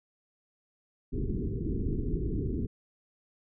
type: low-pass noise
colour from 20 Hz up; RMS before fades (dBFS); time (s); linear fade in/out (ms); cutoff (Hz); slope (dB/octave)
pink; -31; 1.12-2.67; 20; 430; 96
effects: none